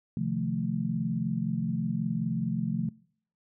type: chord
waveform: sine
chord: F dominant seventh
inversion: second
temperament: equal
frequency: 130.81 / 155.56 / 174.61 / 220 Hz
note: C3 / Eb3 / F3 / A3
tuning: 0 / 0 / 0 / 0 cents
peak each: -34 / -35 / -31 / -32 dBFS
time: 0.17-2.89 s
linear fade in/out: 2 ms
effects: noise-tail reverb RT60 0.6 s tail -24 dB re dry